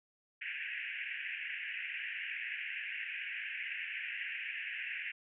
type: band-pass noise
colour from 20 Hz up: white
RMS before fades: -41 dBFS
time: 0.41-5.12 s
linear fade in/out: 10 ms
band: 1600 to 2800 Hz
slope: 96 dB/octave
effects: none